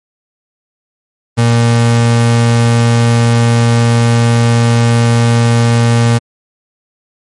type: tone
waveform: 35% pulse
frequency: 117.3 Hz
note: A#2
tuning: 11 cents sharp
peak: -5 dBFS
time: 1.37-6.19 s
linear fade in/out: 20 ms
effects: MP3 48 kbps